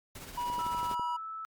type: noise with tremolo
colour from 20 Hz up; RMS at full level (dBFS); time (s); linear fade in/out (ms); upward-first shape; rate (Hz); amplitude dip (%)
pink; -43; 0.15-0.95; 5; triangle; 16; 55
type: tone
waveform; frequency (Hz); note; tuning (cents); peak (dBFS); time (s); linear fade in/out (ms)
triangle; 970; B5; -31; -29; 0.37-1.17; 10
type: click train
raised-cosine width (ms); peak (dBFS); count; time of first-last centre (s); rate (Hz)
2; -30; 7; 0.5-0.996; 12.1
type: tone with pitch glide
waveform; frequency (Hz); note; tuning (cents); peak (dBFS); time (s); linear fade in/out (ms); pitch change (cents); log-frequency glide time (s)
sine; 1320 to 1310.9; E6 to E6; +2 to -10; -37; 0.59-1.45; 0; -12; 0.69-1.13
effects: MP3 96 kbps

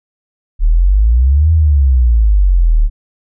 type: exponential two-way sweep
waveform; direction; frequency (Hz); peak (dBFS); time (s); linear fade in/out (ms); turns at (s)
sine; up then down; 36.09 to 82.41 to 36.09; -6; 0.59-2.9; 50; 1.52
effects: none

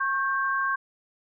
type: tone pair together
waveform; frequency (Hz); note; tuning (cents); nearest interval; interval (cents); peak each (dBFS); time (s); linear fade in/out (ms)
sine; 1093 / 1576.6; C#6 / G6; -25 / +9; tritone; 634; -26; 0-0.76; 10
effects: none

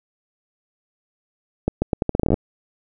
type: accelerating click train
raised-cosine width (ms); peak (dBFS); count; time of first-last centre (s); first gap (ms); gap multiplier
2; -5; 14; 1.68-2.342; 140; 0.8
effects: none

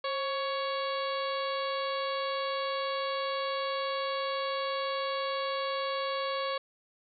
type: harmonic tone with a mistuned harmonic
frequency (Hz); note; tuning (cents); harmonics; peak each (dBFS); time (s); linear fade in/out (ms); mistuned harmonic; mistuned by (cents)
558; C#5; +11; 1 / 2 / 3 / 4 / 5 / 6 / 7 / 8; -33 / -34 / -43 / -43 / -45 / -43 / -44 / -44; 0.04-6.58; 5; 1; -67
effects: none

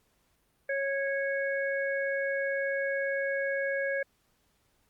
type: harmonic tone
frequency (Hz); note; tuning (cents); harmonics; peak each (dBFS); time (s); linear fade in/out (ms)
551; C#5; -11; 1 / 3 / 4; -30 / -32 / -39; 0.69-4.03; 5
effects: pink hiss -71 dBFS RMS until 4.89 s + Opus 48 kbps

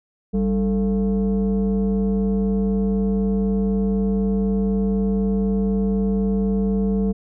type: tone with frequency modulation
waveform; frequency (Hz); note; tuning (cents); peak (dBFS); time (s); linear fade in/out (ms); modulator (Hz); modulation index
sine; 196; G3; 0; -16; 0.33-7.13; 20; 248; 0.78
effects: tanh soft clip ceiling -13 dBFS

